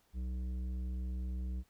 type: tone with tanh clipping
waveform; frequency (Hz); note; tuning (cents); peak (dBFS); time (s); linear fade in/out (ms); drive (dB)
triangle; 62.6; B1; +24; -37; 0.13-1.64; 50; 14
effects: pink hiss -72 dBFS RMS until 1.69 s